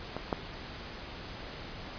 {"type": "clicks", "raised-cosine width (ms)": 1, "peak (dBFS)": [-20, -14], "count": 2, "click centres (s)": [0.166, 0.328], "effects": ["pink hiss -43 dBFS RMS until 1.98 s", "resampled to 11025 Hz"]}